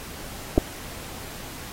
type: clicks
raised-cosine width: 2 ms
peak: -4 dBFS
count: 2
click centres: 0.578 / 0.581 s
effects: pink hiss -39 dBFS RMS until 1.72 s + AAC 48 kbps